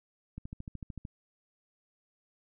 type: click train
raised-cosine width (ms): 5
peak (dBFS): -28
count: 10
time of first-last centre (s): 0.38-1.052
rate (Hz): 13.4
effects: none